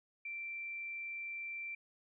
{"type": "tone", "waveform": "sine", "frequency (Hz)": 2349, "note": "D7", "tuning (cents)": 0, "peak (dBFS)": -40, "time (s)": [0.25, 1.75], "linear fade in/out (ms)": 5, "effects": []}